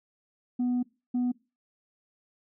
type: tone bursts at uneven times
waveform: sine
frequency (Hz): 246.9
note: B3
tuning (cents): 0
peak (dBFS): -22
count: 2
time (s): 0.59-0.83 / 1.14-1.32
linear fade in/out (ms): 10
effects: noise-tail reverb RT60 0.3 s tail -23 dB re dry + tanh soft clip ceiling -23 dBFS